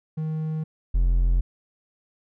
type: tone pair in turn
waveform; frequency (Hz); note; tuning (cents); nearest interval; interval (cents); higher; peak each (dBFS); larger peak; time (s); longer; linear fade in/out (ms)
triangle; 156.9 / 43.49; D#3 / F1; +15 / -6; octave + minor seventh; 2221; first; -23 / -15; second; 0.17-0.64 / 0.94-1.41; neither; 10
effects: none